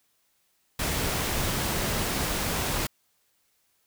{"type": "noise", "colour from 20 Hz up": "pink", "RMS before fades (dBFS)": -28, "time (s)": [0.79, 2.87], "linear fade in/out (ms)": 5, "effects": ["white hiss -70 dBFS RMS until 3.86 s"]}